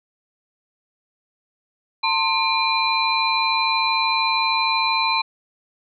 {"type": "tone cluster", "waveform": "sine", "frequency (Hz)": [898, 1051, 2396, 4047], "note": ["A5", "C6", "D7", "B7"], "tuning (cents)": [35, 7, 34, 42], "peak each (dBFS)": -23, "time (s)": [2.03, 5.22], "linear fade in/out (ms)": 10, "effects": []}